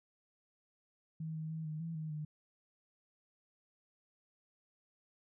sine tone with pitch steps, 159.3 / 157.6 / 159.9 / 154.5 / 165 / 156.7 / 152 Hz, D#3 / D#3 / D#3 / D#3 / E3 / D#3 / D#3, +41 / +23 / +48 / -12 / +2 / +13 / -40 cents, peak -38 dBFS, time 1.2-2.25 s, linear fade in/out 5 ms, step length 150 ms, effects none

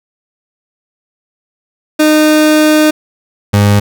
30% pulse tone pair in turn, 306.8 / 102.38 Hz, D#4 / G#2, -24 / -24 cents, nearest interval octave + perfect fifth, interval 1900 cents, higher first, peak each -3 dBFS, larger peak neither, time 1.99-2.91 / 3.53-3.8 s, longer first, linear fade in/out 10 ms, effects none

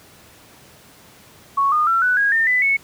sine tone with pitch steps, 1108.7 / 1223.1 / 1349.3 / 1488.5 / 1642.1 / 1811.5 / 1998.4 / 2205 Hz, C#6 / D#6 / E6 / F#6 / G#6 / A6 / B6 / C#7, 0 / -30 / +40 / +10 / -20 / +50 / +20 / -10 cents, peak -14 dBFS, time 1.57-2.77 s, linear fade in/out 10 ms, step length 150 ms, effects pink hiss -47 dBFS RMS until 2.83 s + high-pass 80 Hz 12 dB/octave

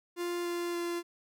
45% pulse tone with pitch steps, 349.2 / 347 / 344.8 Hz, F4 / F4 / F4, 0 / -11 / -22 cents, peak -32 dBFS, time 0.16-1.03 s, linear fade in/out 50 ms, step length 290 ms, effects none

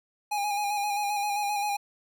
square tone with vibrato, 821 Hz, G#5, 20 cents flat, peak -27 dBFS, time 0.31-1.77 s, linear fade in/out 10 ms, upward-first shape square, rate 7.6 Hz, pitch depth 29 cents each way, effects none

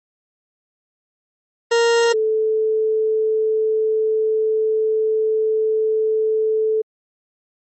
40% pulse / sine tone pair in turn, 466.2 / 437 Hz, A#4 / A4, 0 / -12 cents, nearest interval minor second, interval 112 cents, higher first, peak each -12 / -15 dBFS, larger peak first, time 1.71-2.13 / 2.13-6.82 s, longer second, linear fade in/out 10 ms, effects MP3 32 kbps

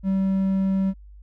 triangle tone, 192.3 Hz, G3, 33 cents flat, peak -17 dBFS, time 0.03-0.94 s, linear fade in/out 50 ms, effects added 50 Hz sine -42 dBFS peak until 1.22 s

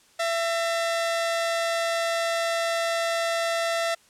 sawtooth tone pair together, 670 / 1814.7 Hz, E5 / A#6, +28 / -47 cents, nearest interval octave + perfect fourth, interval 1725 cents, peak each -20 / -30 dBFS, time 0.19-3.95 s, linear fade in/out 10 ms, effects white hiss -58 dBFS RMS until 4.09 s + low-pass 9000 Hz 12 dB/octave

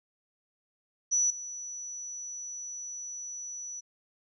sine tone with level steps, 5920 Hz, F#8, in tune, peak -23 / -37 dBFS, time 1.11-3.81 s, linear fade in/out 20 ms, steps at 1.3 s, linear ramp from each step 5 ms, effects none

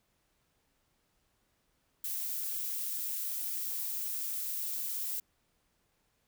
violet noise, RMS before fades -36 dBFS, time 2.04-5.2 s, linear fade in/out 5 ms, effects pink hiss -75 dBFS RMS until 6.27 s

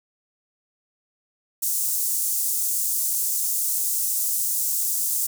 pink high-pass noise, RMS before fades -24 dBFS, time 1.62-5.27 s, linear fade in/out 10 ms, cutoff 7300 Hz, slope 24 dB/octave, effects none

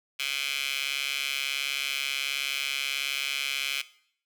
15% pulse tone with high-pass filter, 138.59 Hz, C#3, in tune, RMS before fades -31 dBFS, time 0.19-3.82 s, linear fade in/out 10 ms, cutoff 2700 Hz, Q 3.2, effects noise-tail reverb RT60 0.6 s tail -17 dB re dry

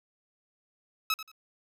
15% pulse tone with echo, 1290 Hz, E6, 38 cents flat, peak -19 dBFS, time 1.1-1.14 s, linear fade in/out 2 ms, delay 88 ms, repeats 2, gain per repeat -13 dB, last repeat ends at 1.316 s, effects none

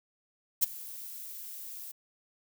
violet noise with ADSR envelope, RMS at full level -21 dBFS, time 0.61-1.92 s, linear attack 25 ms, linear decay 12 ms, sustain -22 dB, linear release 11 ms, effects none

